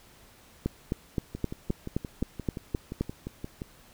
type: two click trains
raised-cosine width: 3 ms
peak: -14 / -22 dBFS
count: 10 / 14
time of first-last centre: 0.66-3.01 / 1.35-3.619 s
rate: 3.83 / 5.73 Hz
effects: pink hiss -56 dBFS RMS until 3.93 s